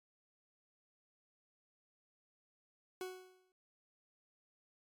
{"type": "tone with exponential decay", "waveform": "40% pulse", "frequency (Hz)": 370, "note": "F#4", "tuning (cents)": 0, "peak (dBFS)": -38, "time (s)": [3.01, 3.52], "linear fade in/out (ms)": 1, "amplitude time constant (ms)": 110, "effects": ["MP3 96 kbps"]}